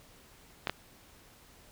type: clicks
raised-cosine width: 0.3 ms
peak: -14 dBFS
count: 2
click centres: 0.672 / 0.696 s
effects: pink hiss -58 dBFS RMS until 1.71 s